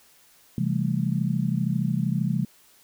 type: chord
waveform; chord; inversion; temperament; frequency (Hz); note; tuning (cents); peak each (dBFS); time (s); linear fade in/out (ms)
sine; A minor seventh; first; just; 132 / 165 / 198 / 220; C3 / E3 / G3 / A3; +16 / +2 / +18 / 0; -27 / -26 / -28 / -30; 0.58-2.45; 2
effects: white hiss -57 dBFS RMS until 2.83 s